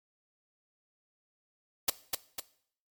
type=noise with echo; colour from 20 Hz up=white; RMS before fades=-25 dBFS; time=1.88-1.9 s; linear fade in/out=5 ms; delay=250 ms; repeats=2; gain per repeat=-5 dB; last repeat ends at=2.4 s; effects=noise-tail reverb RT60 0.6 s tail -18 dB re dry + MP3 96 kbps